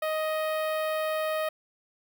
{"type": "tone with notch filter", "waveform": "sawtooth", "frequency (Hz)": 625, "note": "D#5", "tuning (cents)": 8, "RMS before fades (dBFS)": -29, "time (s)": [0.02, 1.49], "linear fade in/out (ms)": 5, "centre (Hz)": 6500, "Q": 0.57, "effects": []}